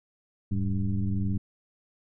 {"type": "tone with frequency modulation", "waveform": "sine", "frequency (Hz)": 103.83, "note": "G#2", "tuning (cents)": 0, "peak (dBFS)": -24, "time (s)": [0.51, 1.38], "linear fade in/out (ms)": 5, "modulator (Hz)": 92.9, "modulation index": 1.3, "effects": []}